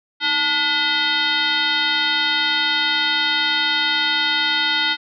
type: tone with frequency modulation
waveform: sine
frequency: 2577 Hz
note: E7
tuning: 40 cents flat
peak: -16 dBFS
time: 0.2-4.97 s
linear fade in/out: 50 ms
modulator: 565 Hz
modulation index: 2.8
effects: none